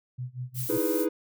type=tone with tremolo; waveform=sine; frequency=125.6 Hz; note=B2; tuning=30 cents sharp; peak=-30 dBFS; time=0.18-0.78 s; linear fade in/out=10 ms; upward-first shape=sine; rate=5.3 Hz; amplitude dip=95%
type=noise; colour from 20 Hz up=violet; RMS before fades=-34 dBFS; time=0.54-1.07 s; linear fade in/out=50 ms
type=chord; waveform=triangle; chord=E major seventh; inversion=third; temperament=equal; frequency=311.1 / 329.6 / 415.3 / 493.9 Hz; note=D#4 / E4 / G#4 / B4; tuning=0 / 0 / 0 / 0 cents; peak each=-28 dBFS; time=0.69-1.09 s; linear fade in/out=10 ms
effects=none